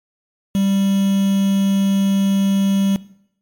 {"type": "tone with quantisation", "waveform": "triangle", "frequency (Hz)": 196, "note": "G3", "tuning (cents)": 0, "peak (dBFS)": -12, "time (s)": [0.55, 2.96], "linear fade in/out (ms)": 0, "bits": 5, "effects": ["noise-tail reverb RT60 0.7 s tail -19 dB re dry", "MP3 96 kbps"]}